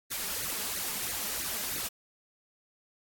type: noise with flanger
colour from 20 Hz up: white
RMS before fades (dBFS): -34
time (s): 0.1-1.89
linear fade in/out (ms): 20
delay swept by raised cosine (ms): 0.45 to 4.95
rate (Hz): 3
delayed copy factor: +0.85
effects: AAC 64 kbps